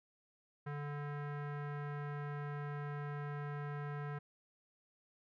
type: tone with low-pass filter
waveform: square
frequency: 145.5 Hz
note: D3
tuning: 16 cents flat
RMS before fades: -42 dBFS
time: 0.66-4.19 s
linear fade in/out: 10 ms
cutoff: 1600 Hz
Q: 2.3
effects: none